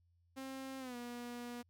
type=tone with pitch glide; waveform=sawtooth; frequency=266.2 to 241.3 Hz; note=C4 to B3; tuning=+30 to -40 cents; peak=-40 dBFS; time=0.36-1.63 s; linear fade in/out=20 ms; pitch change=-170 cents; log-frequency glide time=0.79-0.96 s; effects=added 86 Hz sine -70 dBFS peak until 1.69 s